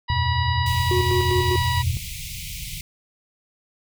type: harmonic tone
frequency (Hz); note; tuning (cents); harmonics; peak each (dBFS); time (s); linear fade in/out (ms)
970; B5; -31; 1 / 2 / 3 / 4 / 5; -25 / -29 / -33 / -32 / -36; 0.08-1.83; 20
type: chord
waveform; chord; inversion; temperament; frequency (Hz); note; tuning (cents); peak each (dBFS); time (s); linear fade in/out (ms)
sine; E suspended second; none; equal; 82.41 / 92.5 / 123.47; E2 / F#2 / B2; 0 / 0 / 0; -25; 0.1-1.97; 0
type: band-stop noise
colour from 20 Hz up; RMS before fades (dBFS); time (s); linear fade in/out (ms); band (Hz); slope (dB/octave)
pink; -33; 0.66-2.81; 2; 170 to 2100; 96
type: tone with tremolo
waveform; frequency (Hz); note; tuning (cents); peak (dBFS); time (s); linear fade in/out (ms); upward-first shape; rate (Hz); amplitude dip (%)
triangle; 364.1; F#4; -28; -18; 0.91-1.56; 2; square; 5; 55
effects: none